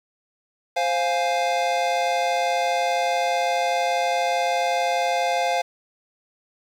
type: chord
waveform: square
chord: F minor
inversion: second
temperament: equal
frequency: 523.3 / 698.5 / 830.6 Hz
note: C5 / F5 / Ab5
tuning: 0 / 0 / 0 cents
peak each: -27 / -23 / -27 dBFS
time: 0.76-5.62 s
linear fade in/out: 10 ms
effects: low-pass 6000 Hz 12 dB/octave + 8-bit